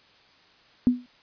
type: tone with exponential decay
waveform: sine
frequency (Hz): 246.9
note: B3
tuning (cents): 0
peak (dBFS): -12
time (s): 0.87-1.06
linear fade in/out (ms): 0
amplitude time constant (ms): 40
effects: white hiss -57 dBFS RMS until 1.22 s + resampled to 11025 Hz